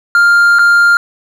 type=tone with dropouts; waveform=triangle; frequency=1400 Hz; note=F6; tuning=4 cents sharp; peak=-3 dBFS; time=0.15-0.97 s; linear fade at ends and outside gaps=1 ms; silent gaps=0.587-0.592 s; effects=none